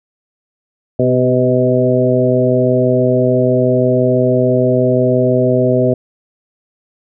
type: harmonic tone with a mistuned harmonic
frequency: 126.1 Hz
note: B2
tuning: 36 cents sharp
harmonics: 1 / 2 / 3 / 4 / 5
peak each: -16 / -16 / -16 / -16 / -16 dBFS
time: 0.99-5.94 s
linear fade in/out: 5 ms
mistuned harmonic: 3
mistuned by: +24 cents
effects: none